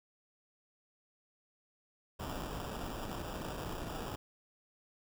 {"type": "noise with sample-and-hold", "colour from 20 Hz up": "pink", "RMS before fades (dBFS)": -41, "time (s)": [2.19, 4.16], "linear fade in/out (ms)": 10, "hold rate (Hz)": 2100, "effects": []}